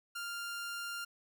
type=tone; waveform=sawtooth; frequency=1396.9 Hz; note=F6; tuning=in tune; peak=-35 dBFS; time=0.15-1.05 s; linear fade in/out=10 ms; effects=none